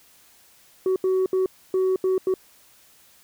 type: tone bursts at uneven times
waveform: sine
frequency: 375.3 Hz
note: F#4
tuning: 25 cents sharp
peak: -16 dBFS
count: 6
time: 0.86-0.96 / 1.04-1.26 / 1.33-1.46 / 1.74-1.96 / 2.04-2.18 / 2.27-2.34 s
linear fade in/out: 2 ms
effects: tanh soft clip ceiling -17 dBFS + white hiss -55 dBFS RMS until 3.23 s